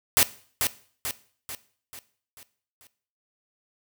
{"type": "noise with echo", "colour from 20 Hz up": "white", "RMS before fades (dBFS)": -18, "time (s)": [0.17, 0.23], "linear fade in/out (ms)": 0, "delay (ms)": 440, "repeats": 6, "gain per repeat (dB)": -6, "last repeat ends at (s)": 2.87, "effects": ["noise-tail reverb RT60 0.5 s tail -17 dB re dry"]}